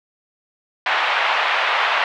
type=band-pass noise; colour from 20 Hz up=pink; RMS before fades=-19 dBFS; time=0.86-2.04 s; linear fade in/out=2 ms; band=730 to 3100 Hz; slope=24 dB/octave; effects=none